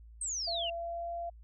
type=exponential sweep; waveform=sine; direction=down; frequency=8640 to 2720 Hz; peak=-33 dBFS; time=0.21-0.7 s; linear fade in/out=5 ms
type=tone with pitch glide; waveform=sine; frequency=678 to 685.1 Hz; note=E5 to F5; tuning=+49 to -33 cents; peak=-35 dBFS; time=0.47-1.3 s; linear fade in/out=10 ms; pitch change=+18 cents; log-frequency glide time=0.75-1.12 s
effects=added 56 Hz sine -50 dBFS peak until 1.43 s